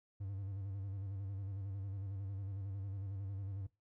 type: tone with vibrato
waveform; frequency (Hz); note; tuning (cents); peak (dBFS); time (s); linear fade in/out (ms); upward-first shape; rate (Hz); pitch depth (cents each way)
triangle; 98; G2; 0; -38; 0.2-3.67; 10; square; 11; 46
effects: noise-tail reverb RT60 0.2 s tail -18 dB re dry